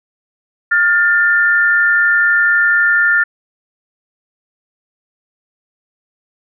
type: tone pair together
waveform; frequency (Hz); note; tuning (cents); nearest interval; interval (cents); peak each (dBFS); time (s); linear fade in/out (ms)
sine; 1416 / 1784; F6 / A6; +23 / +23; major third; 400; -12; 0.71-3.24; 10
effects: none